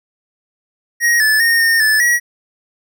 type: tone with pitch steps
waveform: square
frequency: 1883 / 1739 / 1846 / 1831 / 1743 / 1915 Hz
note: A#6 / A6 / A#6 / A#6 / A6 / A#6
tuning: +17 / -21 / -17 / -32 / -17 / +46 cents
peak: -11 dBFS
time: 1-2.2 s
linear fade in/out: 50 ms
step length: 200 ms
effects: none